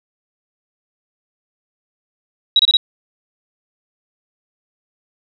sine tone bursts, 3855 Hz, B7, 43 cents flat, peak -8 dBFS, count 4, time 2.56-2.77 s, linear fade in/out 2 ms, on 33 ms, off 26 ms, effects none

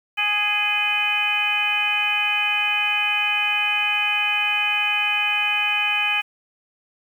harmonic tone with a mistuned harmonic, 415.3 Hz, G#4, in tune, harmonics 2 / 3 / 4 / 5 / 6 / 7, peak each -29 / -32 / -29 / -32 / -20 / -27 dBFS, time 0.17-6.22 s, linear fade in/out 20 ms, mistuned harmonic 7, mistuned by +63 cents, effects 8-bit

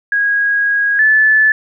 sine tone pair in turn, 1646 / 1738.8 Hz, G#6 / A6, -16 / -21 cents, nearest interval minor second, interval 95 cents, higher second, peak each -11 / -7 dBFS, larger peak second, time 0.12-0.99 / 0.99-1.52 s, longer first, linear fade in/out 2 ms, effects none

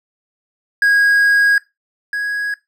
triangle tone pair in turn, 1643 / 1659.2 Hz, G#6 / G#6, -19 / -2 cents, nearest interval unison, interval 17 cents, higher second, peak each -8 / -16 dBFS, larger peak first, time 0.82-1.58 / 2.13-2.54 s, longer first, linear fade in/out 2 ms, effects noise-tail reverb RT60 0.2 s tail -19 dB re dry

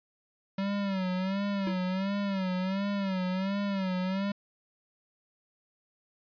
square tone with vibrato, 192.2 Hz, G3, 34 cents flat, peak -29 dBFS, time 0.58-4.32 s, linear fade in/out 5 ms, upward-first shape sine, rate 1.4 Hz, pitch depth 88 cents each way
square tone with exponential decay, 333 Hz, E4, 18 cents sharp, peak -32 dBFS, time 1.67-1.83 s, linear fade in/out 0 ms, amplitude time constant 34 ms
effects resampled to 11025 Hz

